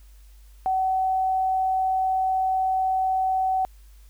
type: tone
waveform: sine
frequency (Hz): 756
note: F#5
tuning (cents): +37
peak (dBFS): -20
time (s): 0.66-3.65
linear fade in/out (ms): 0
effects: added 50 Hz sine -46 dBFS peak until 4.09 s + white hiss -61 dBFS RMS until 4.09 s